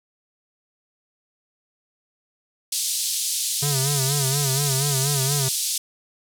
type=band-pass noise; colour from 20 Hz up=white; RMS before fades=-25 dBFS; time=2.72-5.78 s; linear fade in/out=5 ms; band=3500 to 11000 Hz; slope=24 dB/octave
type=tone with vibrato; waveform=square; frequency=138.59 Hz; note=C#3; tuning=in tune; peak=-23 dBFS; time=3.62-5.49 s; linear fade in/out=10 ms; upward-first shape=sine; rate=4.2 Hz; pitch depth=90 cents each way
effects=none